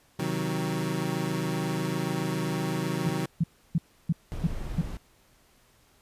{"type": "chord", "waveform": "25% pulse", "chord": "C diminished", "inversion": "none", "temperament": "equal with one note detuned", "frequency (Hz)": [130.81, 157.37, 185], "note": ["C3", "Eb3", "Gb3"], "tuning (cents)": [0, 20, 0], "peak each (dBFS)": [-30, -27, -28], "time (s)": [0.19, 3.26], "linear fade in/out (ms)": 5}
{"type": "tone bursts", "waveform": "sine", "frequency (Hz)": 164.81, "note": "E3", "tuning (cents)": 0, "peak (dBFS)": -20, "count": 6, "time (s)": [3.06, 4.814], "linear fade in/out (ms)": 5, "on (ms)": 34, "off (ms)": 310}
{"type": "noise", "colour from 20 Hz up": "brown", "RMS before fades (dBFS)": -34, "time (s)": [4.32, 4.97], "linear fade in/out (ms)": 0}
{"effects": ["pink hiss -62 dBFS RMS until 6.01 s", "resampled to 32000 Hz"]}